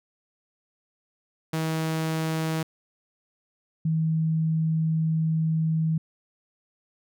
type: tone pair in turn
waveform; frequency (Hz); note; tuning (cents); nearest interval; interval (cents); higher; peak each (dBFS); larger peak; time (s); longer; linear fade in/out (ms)
sawtooth / sine; 160 / 160; D#3 / D#3; +49 / +49; unison; 0; neither; -21; neither; 1.53-2.63 / 3.85-5.98; second; 5
effects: none